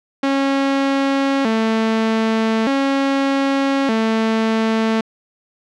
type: tone with vibrato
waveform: sawtooth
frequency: 246.9 Hz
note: B3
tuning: in tune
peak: -11 dBFS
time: 0.23-5.01 s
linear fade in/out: 5 ms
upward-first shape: square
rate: 0.41 Hz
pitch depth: 180 cents each way
effects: low-pass 4000 Hz 12 dB/octave

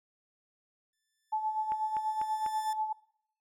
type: tone with exponential growth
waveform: 10% pulse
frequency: 1760 Hz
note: A6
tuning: in tune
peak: -34 dBFS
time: 0.93-2.73 s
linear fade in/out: 2 ms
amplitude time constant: 390 ms
type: tone with tremolo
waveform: sine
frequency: 866 Hz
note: A5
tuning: 28 cents flat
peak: -27 dBFS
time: 1.32-2.93 s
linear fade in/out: 10 ms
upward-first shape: sine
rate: 8.2 Hz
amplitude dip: 60%
type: click train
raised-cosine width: 0.5 ms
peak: -28 dBFS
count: 4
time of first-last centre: 1.72-2.463 s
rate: 4.04 Hz
effects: noise-tail reverb RT60 0.7 s tail -22 dB re dry

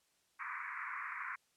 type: band-pass noise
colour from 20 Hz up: pink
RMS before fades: -43 dBFS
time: 0.39-1.36 s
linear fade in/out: 10 ms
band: 1000 to 2300 Hz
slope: 96 dB/octave
effects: white hiss -75 dBFS RMS until 1.56 s + low-pass 10000 Hz 12 dB/octave

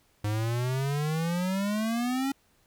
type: exponential sweep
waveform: square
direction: up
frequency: 103 to 277.2 Hz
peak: -27 dBFS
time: 0.24-2.32 s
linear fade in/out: 5 ms
effects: pink hiss -66 dBFS RMS until 2.66 s

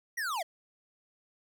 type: linear sweep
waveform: square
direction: down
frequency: 1962 to 600 Hz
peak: -32 dBFS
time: 0.17-0.43 s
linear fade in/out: 10 ms
effects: none

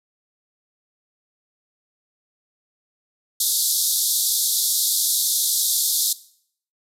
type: band-pass noise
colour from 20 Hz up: white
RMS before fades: -21 dBFS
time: 3.4-6.13 s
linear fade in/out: 5 ms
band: 3500 to 14000 Hz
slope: 96 dB/octave
effects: noise-tail reverb RT60 0.6 s tail -18 dB re dry

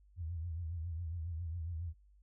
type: tone with vibrato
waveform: sine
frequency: 83.5 Hz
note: E2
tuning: 23 cents sharp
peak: -37 dBFS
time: 0.16-1.94 s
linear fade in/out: 50 ms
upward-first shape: triangle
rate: 7.3 Hz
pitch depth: 130 cents each way
effects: added 50 Hz sine -61 dBFS peak until 2.22 s

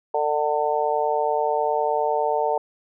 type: harmonic tone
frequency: 149.5 Hz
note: D3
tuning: 31 cents sharp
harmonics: 3 / 4 / 5 / 6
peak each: -25 / -25 / -25 / -25 dBFS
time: 0.14-2.58 s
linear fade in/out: 5 ms
effects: none

